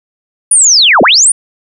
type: linear two-way sweep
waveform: sine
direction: down then up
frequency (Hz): 9770 to 174.61 to 9770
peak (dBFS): -3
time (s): 0.51-1.32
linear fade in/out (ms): 5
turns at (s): 1.02
effects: none